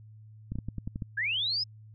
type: clicks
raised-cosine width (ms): 5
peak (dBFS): -22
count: 8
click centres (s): 0.52 / 0.556 / 0.587 / 0.686 / 0.783 / 0.875 / 0.959 / 1.022
type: linear sweep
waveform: sine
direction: up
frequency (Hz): 1568 to 5200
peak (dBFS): -27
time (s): 1.17-1.64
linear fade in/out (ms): 10
effects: added 108 Hz sine -48 dBFS peak until 1.94 s